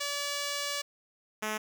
5% pulse tone pair in turn, 574 / 215 Hz, D5 / A3, -40 / -40 cents, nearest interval octave + perfect fourth, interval 1700 cents, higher first, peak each -20 dBFS, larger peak neither, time 0-0.82 / 1.42-1.58 s, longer first, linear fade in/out 10 ms, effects none

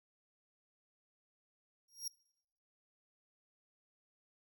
sawtooth tone with exponential growth, 5610 Hz, F8, 7 cents sharp, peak -33 dBFS, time 1.88-2.08 s, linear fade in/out 5 ms, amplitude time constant 43 ms, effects noise-tail reverb RT60 0.8 s tail -22 dB re dry

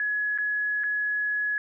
sine tone with dropouts, 1688 Hz, G#6, 28 cents sharp, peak -24 dBFS, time 0-1.58 s, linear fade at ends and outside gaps 1 ms, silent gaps 0.377-0.385 / 0.836-0.84 s, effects none

